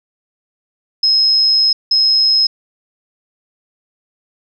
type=tone bursts at uneven times; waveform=sine; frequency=5140 Hz; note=E8; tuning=45 cents flat; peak=-9 dBFS; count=2; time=1.03-1.73 / 1.91-2.47 s; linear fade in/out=5 ms; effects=none